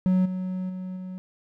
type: tone with level steps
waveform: triangle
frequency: 185 Hz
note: F#3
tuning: in tune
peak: -16 / -25 / -29 / -31 dBFS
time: 0.06-1.18 s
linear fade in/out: 0 ms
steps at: 0.25 / 0.69 / 0.96 s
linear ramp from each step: 10 ms
effects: none